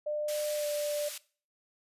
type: tone with pitch glide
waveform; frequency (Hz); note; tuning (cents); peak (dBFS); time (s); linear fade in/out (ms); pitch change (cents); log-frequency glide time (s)
sine; 599 to 590.4; D5 to D5; +34 to +9; -30; 0.06-1.09; 10; -25; 0.54-0.66
type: band-pass noise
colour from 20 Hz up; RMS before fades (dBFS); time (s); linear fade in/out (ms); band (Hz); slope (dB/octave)
white; -41; 0.28-1.18; 5; 1800 to 13000; 12
effects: noise-tail reverb RT60 0.4 s tail -20 dB re dry + resampled to 32000 Hz